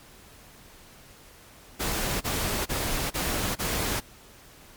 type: noise bursts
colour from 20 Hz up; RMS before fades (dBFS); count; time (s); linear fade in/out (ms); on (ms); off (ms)
pink; -28; 5; 1.79-4.006; 20; 420; 29
effects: pink hiss -51 dBFS RMS until 4.76 s + MP3 96 kbps